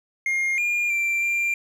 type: tone with pitch steps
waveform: triangle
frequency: 2129 / 2414 / 2357 / 2378 Hz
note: C7 / D7 / D7 / D7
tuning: +30 / +47 / +6 / +21 cents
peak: -19 dBFS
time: 0.26-1.54 s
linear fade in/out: 2 ms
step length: 320 ms
effects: none

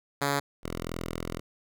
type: tone pair in turn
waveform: 5% pulse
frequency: 141.4 / 41.87 Hz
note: C#3 / E1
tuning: +35 / +28 cents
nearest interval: octave + major sixth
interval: 2107 cents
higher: first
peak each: -14 / -22 dBFS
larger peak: first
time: 0.21-0.4 / 0.63-1.4 s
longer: second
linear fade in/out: 10 ms
effects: none

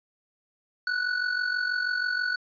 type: tone with amplitude modulation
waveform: square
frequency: 1480 Hz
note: F#6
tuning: in tune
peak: -23 dBFS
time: 0.87-2.36 s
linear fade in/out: 2 ms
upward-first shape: sine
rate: 46.2 Hz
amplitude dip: 65%
effects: resampled to 11025 Hz

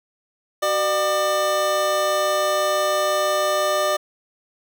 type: tone pair together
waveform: 25% pulse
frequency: 378 / 600 Hz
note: F#4 / D5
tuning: +37 / +37 cents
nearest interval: minor sixth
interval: 800 cents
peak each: -25 / -15 dBFS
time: 0.62-3.97 s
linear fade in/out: 10 ms
effects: none

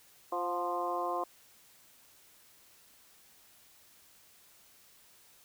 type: harmonic tone with a mistuned harmonic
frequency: 174.61 Hz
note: F3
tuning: in tune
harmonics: 2 / 3 / 4 / 5 / 6 / 7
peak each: -39 / -39 / -36 / -44 / -35 / -46 dBFS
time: 0.32-1.24 s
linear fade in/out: 5 ms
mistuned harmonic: 4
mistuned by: +30 cents
effects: white hiss -61 dBFS RMS until 5.44 s

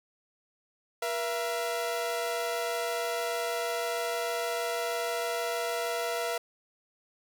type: tone pair together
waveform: sawtooth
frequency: 477.7 / 673.4 Hz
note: A#4 / E5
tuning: +42 / +37 cents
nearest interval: tritone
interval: 595 cents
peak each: -29 / -28 dBFS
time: 1.02-6.38 s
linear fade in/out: 5 ms
effects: none

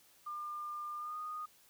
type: tone with pitch glide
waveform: sine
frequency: 1200 to 1233.7 Hz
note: D6 to D#6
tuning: +37 to -15 cents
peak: -39 dBFS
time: 0.26-1.46 s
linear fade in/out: 10 ms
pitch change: +48 cents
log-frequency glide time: 0.97-1.18 s
effects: white hiss -65 dBFS RMS until 1.69 s

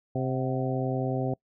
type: harmonic tone with a mistuned harmonic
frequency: 130.81 Hz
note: C3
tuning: in tune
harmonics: 1 / 2 / 3 / 4 / 5 / 6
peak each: -29 / -32 / -34 / -35 / -36 / -37 dBFS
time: 0.15-1.34 s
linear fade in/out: 5 ms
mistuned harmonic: 6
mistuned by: -72 cents
effects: noise-tail reverb RT60 0.1 s tail -25 dB re dry

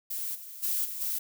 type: noise with level steps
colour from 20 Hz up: violet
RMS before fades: -34 / -44 / -29 / -37 / -31 dBFS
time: 0.1-1.19 s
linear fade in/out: 10 ms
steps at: 0.34 / 0.62 / 0.84 / 1 s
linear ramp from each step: 20 ms
effects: none

